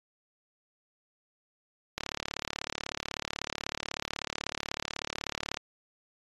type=click train; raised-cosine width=0.2 ms; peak=-14 dBFS; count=131; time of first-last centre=1.98-5.571 s; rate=36.2 Hz; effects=AAC 32 kbps